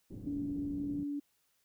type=low-pass noise; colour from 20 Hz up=white; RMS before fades=-45 dBFS; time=0.1-1.04 s; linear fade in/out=10 ms; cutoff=290 Hz; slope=24 dB/octave
type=tone with pitch glide; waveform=sine; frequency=285.4 to 287.6 Hz; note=D4 to D4; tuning=-49 to -36 cents; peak=-34 dBFS; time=0.26-1.2 s; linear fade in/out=10 ms; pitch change=+13 cents; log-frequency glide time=0.68-1.01 s
effects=white hiss -75 dBFS RMS until 1.64 s